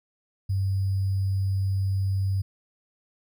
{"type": "tone with sample-and-hold", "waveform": "sine", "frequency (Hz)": 96.6, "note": "G2", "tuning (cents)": -25, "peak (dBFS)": -22, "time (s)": [0.49, 2.42], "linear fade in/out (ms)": 10, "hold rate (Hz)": 4900, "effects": []}